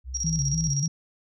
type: tone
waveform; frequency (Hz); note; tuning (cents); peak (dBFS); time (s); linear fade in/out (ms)
sine; 64; C2; -38; -32; 0.04-0.75; 50
type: tone with tremolo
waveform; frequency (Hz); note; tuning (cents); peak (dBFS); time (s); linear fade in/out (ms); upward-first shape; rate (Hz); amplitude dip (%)
sine; 5660; F8; +22; -25; 0.14-0.88; 10; square; 16; 70
type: tone with vibrato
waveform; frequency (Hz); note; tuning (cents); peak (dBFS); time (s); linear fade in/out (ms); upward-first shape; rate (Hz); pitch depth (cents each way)
sine; 149.9; D3; +36; -24; 0.24-0.88; 5; square; 3.4; 120
effects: none